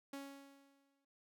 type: tone with exponential decay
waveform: sawtooth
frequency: 277.2 Hz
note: C#4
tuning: in tune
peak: -40 dBFS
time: 0.13-1.05 s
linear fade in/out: 5 ms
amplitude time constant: 200 ms
effects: none